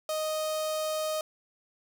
sawtooth tone with notch filter, 622.3 Hz, D#5, in tune, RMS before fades -31 dBFS, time 0.09-1.21 s, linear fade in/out 2 ms, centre 2000 Hz, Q 1.3, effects none

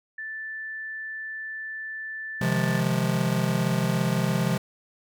sine tone, 1760 Hz, A6, in tune, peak -32 dBFS, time 0.18-2.8 s, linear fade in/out 5 ms
square chord, F minor seventh, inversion second, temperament just, 130.96 / 157.15 / 174.61 / 209.5 Hz, C3 / Eb3 / F3 / Ab3, +2 / +18 / 0 / +15 cents, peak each -28 / -31 / -27 / -30 dBFS, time 2.41-4.58 s, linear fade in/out 5 ms
effects none

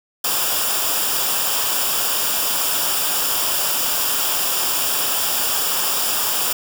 white noise with comb filter, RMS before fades -20 dBFS, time 0.24-6.53 s, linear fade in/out 5 ms, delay 0.48 ms, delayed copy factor -0.65, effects none

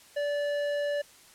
triangle tone with tanh clipping, 580 Hz, D5, 22 cents flat, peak -29 dBFS, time 0.16-1.02 s, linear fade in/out 10 ms, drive 17 dB, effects white hiss -55 dBFS RMS until 1.34 s + low-pass 11000 Hz 12 dB/octave

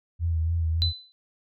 sine tone with vibrato, 82.41 Hz, E2, in tune, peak -22 dBFS, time 0.19-0.93 s, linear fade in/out 50 ms, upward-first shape sine, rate 3.5 Hz, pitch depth 45 cents each way
sine tone with exponential decay, 4014 Hz, B7, 27 cents sharp, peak -20 dBFS, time 0.82-1.12 s, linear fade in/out 0 ms, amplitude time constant 65 ms
effects none

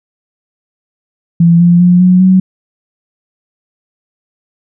sine tone with pitch steps, 169.2 / 173.46 / 177.82 / 182.29 / 186.87 Hz, E3 / F3 / F3 / F#3 / F#3, +45 / -11 / +31 / -26 / +17 cents, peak -3 dBFS, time 1.4-2.4 s, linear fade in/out 5 ms, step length 200 ms, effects none

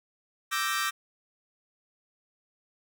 sawtooth chord, E half-diminished seventh, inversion third, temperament equal, 1174.7 / 1318.5 / 1568 / 1864.7 Hz, D6 / E6 / G6 / Bb6, 0 / 0 / 0 / 0 cents, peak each -28 / -30 / -29 / -30 dBFS, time 0.51-0.91 s, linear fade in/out 20 ms, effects none

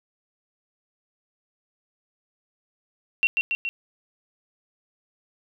sine tone with echo, 2733 Hz, F7, 38 cents flat, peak -16 dBFS, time 3.23-3.27 s, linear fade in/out 0 ms, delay 140 ms, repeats 3, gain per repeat -3 dB, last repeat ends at 3.69 s, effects none

